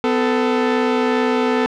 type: tone pair together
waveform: sawtooth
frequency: 251.8 / 441.2 Hz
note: B3 / A4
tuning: +34 / +5 cents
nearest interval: minor seventh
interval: 971 cents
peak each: -14 dBFS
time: 0.04-1.66 s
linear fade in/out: 0 ms
effects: low-pass 3000 Hz 12 dB/octave